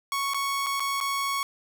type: tone with dropouts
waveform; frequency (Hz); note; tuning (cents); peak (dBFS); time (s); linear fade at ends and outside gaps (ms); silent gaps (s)
sawtooth; 1108.7; C#6; 0; -22; 0.12-1.43; 1; 0.336-0.344 / 0.663-0.667 / 0.797-0.803 / 1.003-1.01
effects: none